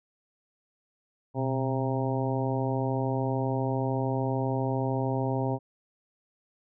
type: harmonic tone with a mistuned harmonic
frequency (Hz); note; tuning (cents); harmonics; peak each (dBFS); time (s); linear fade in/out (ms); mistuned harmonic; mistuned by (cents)
133; C3; +29; 1 / 2 / 3 / 4 / 5 / 6 / 7; -29 / -32 / -34 / -35 / -36 / -37 / -37; 1.34-5.59; 50; 1; -94
effects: none